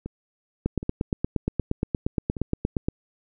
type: two click trains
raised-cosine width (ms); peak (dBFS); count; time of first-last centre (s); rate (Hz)
3; -10 / -20; 20 / 4; 0.66-2.885 / 0.06-2.368; 8.54 / 1.3
effects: none